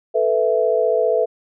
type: chord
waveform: sine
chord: A suspended second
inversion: none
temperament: just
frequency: 440 / 495 / 660 Hz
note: A4 / B4 / E5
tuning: 0 / +4 / +2 cents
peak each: -19 dBFS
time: 0.14-1.26 s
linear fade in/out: 20 ms
effects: none